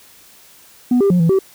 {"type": "tone with pitch steps", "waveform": "sine", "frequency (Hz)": [246.5, 397.3, 178.1, 165.9, 384.3], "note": ["B3", "G4", "F3", "E3", "G4"], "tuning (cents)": [-3, 23, 34, 11, -34], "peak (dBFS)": -8, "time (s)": [0.91, 1.39], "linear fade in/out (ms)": 5, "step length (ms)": 96, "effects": ["tanh soft clip ceiling -9 dBFS", "white hiss -46 dBFS RMS until 1.54 s"]}